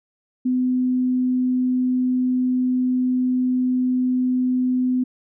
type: tone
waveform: sine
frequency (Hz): 253.1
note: B3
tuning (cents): +43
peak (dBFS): -17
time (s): 0.45-5.04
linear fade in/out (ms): 10
effects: none